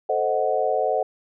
sine chord, A diminished seventh, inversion none, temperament equal, 440 / 523.3 / 622.3 / 740 Hz, A4 / C5 / Eb5 / Gb5, 0 / 0 / 0 / 0 cents, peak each -26 / -25 / -25 / -24 dBFS, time 0.09-1.03 s, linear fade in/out 5 ms, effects none

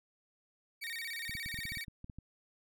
30% pulse tone with vibrato, 2051 Hz, C7, 35 cents flat, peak -36 dBFS, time 0.81-1.85 s, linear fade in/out 20 ms, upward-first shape square, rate 17 Hz, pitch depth 180 cents each way
clicks, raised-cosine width 5 ms, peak -34 dBFS, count 12, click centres 1.295 / 1.352 / 1.461 / 1.543 / 1.589 / 1.654 / 1.72 / 1.772 / 1.882 / 2.044 / 2.098 / 2.186 s
effects none

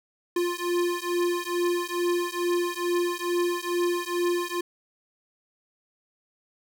square beating tone pair, 349.2 / 351.5 Hz, F4 / F4, 0 / +11 cents, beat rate 2.3 Hz, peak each -28 dBFS, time 0.36-4.61 s, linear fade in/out 5 ms, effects none

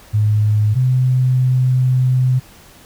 sine tone pair in turn, 106.1 / 127.97 Hz, G#2 / C3, +38 / -38 cents, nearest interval minor third, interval 324 cents, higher second, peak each -11 dBFS, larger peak neither, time 0.13-0.75 / 0.75-2.4 s, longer second, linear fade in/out 20 ms, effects pink hiss -44 dBFS RMS until 2.85 s

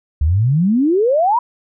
sine exponential sweep, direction up, 69.4 to 998 Hz, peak -11 dBFS, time 0.21-1.39 s, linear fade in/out 5 ms, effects none

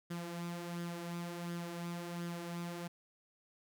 sawtooth tone with flanger, 172.2 Hz, F3, 24 cents flat, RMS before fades -42 dBFS, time 0.1-2.88 s, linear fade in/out 10 ms, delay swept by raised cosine 0.59 to 4.99 ms, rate 1.4 Hz, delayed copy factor +0.5, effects none

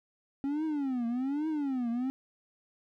triangle tone with vibrato, 271.2 Hz, C#4, 38 cents flat, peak -27 dBFS, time 0.44-2.1 s, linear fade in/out 0 ms, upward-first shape triangle, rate 1.2 Hz, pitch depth 290 cents each way, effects none

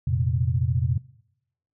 sine chord, F suspended fourth, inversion none, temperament equal, 87.31 / 116.54 / 130.81 Hz, F2 / Bb2 / C3, 0 / 0 / 0 cents, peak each -25 / -25 / -24 dBFS, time 0.07-0.98 s, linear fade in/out 5 ms, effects noise-tail reverb RT60 0.8 s tail -20 dB re dry

